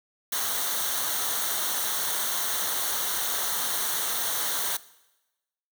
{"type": "noise with comb filter", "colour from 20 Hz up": "white", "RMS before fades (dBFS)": -28, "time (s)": [0.32, 4.77], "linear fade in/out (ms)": 5, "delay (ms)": 0.4, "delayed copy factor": -0.7, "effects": ["noise-tail reverb RT60 1.0 s tail -19 dB re dry"]}